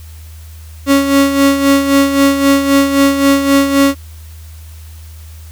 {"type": "tone with tremolo", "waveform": "35% pulse", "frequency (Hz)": 277.2, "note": "C#4", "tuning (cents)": 0, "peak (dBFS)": -4, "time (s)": [0.86, 3.95], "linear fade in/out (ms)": 50, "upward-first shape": "sine", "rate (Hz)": 3.8, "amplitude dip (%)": 60, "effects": ["added 79 Hz sine -30 dBFS peak until 5.51 s", "white hiss -43 dBFS RMS until 5.51 s"]}